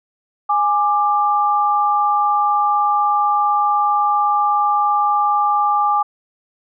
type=tone pair together; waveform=sine; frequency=828 / 1183.8 Hz; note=G#5 / D6; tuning=-5 / +13 cents; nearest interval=tritone; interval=618 cents; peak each=-16 dBFS; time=0.49-6.03 s; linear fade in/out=10 ms; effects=none